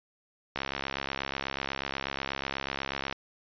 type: click train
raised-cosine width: 0.3 ms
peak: -15 dBFS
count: 176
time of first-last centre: 0.56-3.126 s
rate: 68.2 Hz
effects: resampled to 11025 Hz